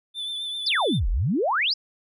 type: tone with vibrato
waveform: triangle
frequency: 3520 Hz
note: A7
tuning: in tune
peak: -27 dBFS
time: 0.14-1 s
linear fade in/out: 50 ms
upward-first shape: triangle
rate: 7.7 Hz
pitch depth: 38 cents each way
type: exponential two-way sweep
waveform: sine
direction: down then up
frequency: 5430 to 35.61 to 5430 Hz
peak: -20 dBFS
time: 0.66-1.74 s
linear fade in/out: 10 ms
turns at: 1.09 s
effects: none